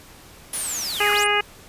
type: linear two-way sweep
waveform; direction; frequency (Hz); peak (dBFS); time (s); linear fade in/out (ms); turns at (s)
sine; down then up; 10250 to 1094 to 10250; -26; 0.53-1.27; 5; 1.12
type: noise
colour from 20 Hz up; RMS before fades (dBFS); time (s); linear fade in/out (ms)
white; -31; 0.53-1.24; 5
type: harmonic tone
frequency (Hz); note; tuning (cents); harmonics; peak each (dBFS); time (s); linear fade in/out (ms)
413.1; G#4; -9; 1 / 2 / 3 / 4 / 5 / 6 / 7; -25 / -25 / -25 / -25 / -25 / -25 / -25; 1-1.41; 5
effects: pink hiss -46 dBFS RMS until 1.68 s + resampled to 32000 Hz